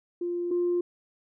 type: tone pair in turn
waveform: sine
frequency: 349.2 / 351.4 Hz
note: F4 / F4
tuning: 0 / +11 cents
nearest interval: unison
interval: 11 cents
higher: second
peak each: -27 / -22 dBFS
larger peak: second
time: 0.21-0.51 / 0.51-0.81 s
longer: neither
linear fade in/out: 5 ms
effects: tanh soft clip ceiling -19 dBFS